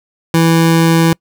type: tone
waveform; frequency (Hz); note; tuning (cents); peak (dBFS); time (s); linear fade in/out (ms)
25% pulse; 164.81; E3; 0; -4; 0.34-1.13; 2
effects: noise-tail reverb RT60 0.1 s tail -26 dB re dry